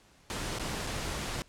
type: noise with dropouts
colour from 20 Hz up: pink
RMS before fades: -35 dBFS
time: 0.3-1.42 s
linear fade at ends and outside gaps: 0 ms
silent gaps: 0.586-0.596 / 0.867-0.871 s
effects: pink hiss -61 dBFS RMS until 1.48 s + low-pass 9000 Hz 12 dB/octave